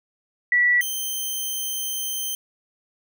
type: tone pair in turn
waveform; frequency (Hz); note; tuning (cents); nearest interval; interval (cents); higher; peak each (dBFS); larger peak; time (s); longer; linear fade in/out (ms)
sine / 5% pulse; 1951 / 3115; B6 / G7; -22 / -12; minor sixth; 810; second; -15 / -17; first; 0.52-0.81 / 0.81-2.35; second; 2
effects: none